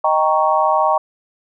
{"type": "chord", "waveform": "sine", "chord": "Eb dominant seventh", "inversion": "none", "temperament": "equal", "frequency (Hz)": [622.3, 784, 932.3, 1108.7], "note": ["Eb5", "G5", "Bb5", "Db6"], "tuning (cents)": [0, 0, 0, 0], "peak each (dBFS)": -18, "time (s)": [0.04, 0.98], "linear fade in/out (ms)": 5, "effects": []}